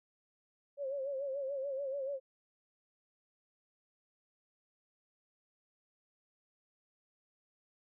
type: tone with vibrato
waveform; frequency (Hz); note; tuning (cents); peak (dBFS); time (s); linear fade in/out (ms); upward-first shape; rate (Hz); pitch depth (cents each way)
sine; 548; C#5; -20; -35; 0.77-2.2; 50; sine; 6.9; 77
effects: none